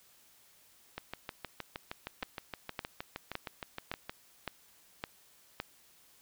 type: two click trains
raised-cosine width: 0.3 ms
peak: -19 / -22 dBFS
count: 7 / 21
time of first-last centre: 2.23-5.601 / 0.98-4.095 s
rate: 1.78 / 6.42 Hz
effects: white hiss -63 dBFS RMS until 6.21 s